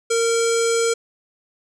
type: tone with low-pass filter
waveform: square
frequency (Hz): 461.1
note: A#4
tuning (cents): -19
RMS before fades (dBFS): -19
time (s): 0.1-0.94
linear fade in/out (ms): 10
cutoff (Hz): 7600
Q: 4.7
effects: none